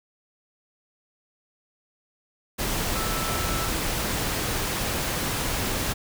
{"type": "tone in noise", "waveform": "sine", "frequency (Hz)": 1321, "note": "E6", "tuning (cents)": 3, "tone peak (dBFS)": -33, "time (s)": [2.94, 3.69], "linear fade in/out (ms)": 20, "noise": "pink", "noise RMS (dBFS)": -27, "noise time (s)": [2.58, 5.94], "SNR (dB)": -9, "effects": []}